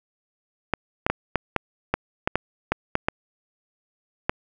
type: clicks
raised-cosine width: 0.5 ms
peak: -5 dBFS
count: 12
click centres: 0.737 / 1.065 / 1.1 / 1.357 / 1.563 / 1.94 / 2.275 / 2.356 / 2.72 / 2.954 / 3.085 / 4.295 s
effects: none